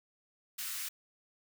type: high-pass noise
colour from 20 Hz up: white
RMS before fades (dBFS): -39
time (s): 0.58-0.89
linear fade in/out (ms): 10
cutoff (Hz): 1300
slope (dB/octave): 24
effects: none